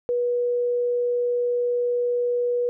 sine tone, 485.6 Hz, B4, 29 cents flat, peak -20 dBFS, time 0.09-2.69 s, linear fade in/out 0 ms, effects none

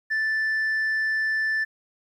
sine tone, 1760 Hz, A6, in tune, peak -19 dBFS, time 0.1-1.65 s, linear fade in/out 20 ms, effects tanh soft clip ceiling -21 dBFS + 10-bit

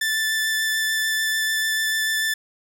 sawtooth tone with vibrato, 1760 Hz, A6, in tune, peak -17 dBFS, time 0.01-2.34 s, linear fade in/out 5 ms, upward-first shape sine, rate 6.8 Hz, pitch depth 10 cents each way, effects none

